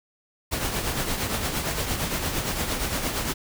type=noise with tremolo; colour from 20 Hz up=pink; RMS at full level=-25 dBFS; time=0.51-3.34 s; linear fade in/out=20 ms; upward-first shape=triangle; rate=8.7 Hz; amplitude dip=55%; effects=none